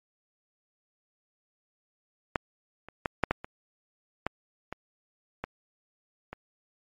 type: clicks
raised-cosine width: 0.5 ms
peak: -10 / -29 / -12 / -7 / -9 / -23 / -13 / -20 / -17 / -23 dBFS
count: 10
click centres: 2.358 / 2.886 / 3.058 / 3.237 / 3.31 / 3.445 / 4.266 / 4.726 / 5.44 / 6.33 s
effects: MP3 64 kbps